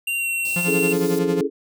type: tone with pitch glide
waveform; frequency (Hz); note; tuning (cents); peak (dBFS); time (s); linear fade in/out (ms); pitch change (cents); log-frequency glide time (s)
square; 2768 to 2728; F7 to F7; -16 to -41; -22; 0.07-0.93; 5; -25; 0.17-0.28
type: band-stop noise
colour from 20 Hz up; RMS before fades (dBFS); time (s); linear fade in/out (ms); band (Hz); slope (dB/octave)
white; -35; 0.45-1.19; 2; 880 to 3800; 48
type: tone with tremolo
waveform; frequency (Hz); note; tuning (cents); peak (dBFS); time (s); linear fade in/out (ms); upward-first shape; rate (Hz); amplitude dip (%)
45% pulse; 174.61; F3; 0; -21; 0.56-1.41; 2; sine; 11; 65
type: chord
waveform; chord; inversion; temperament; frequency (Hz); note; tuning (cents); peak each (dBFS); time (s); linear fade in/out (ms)
sine; A major seventh; first; equal; 277.2 / 329.6 / 415.3 / 440; C#4 / E4 / G#4 / A4; 0 / 0 / 0 / 0; -25 / -27 / -22 / -25; 0.65-1.5; 50
effects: none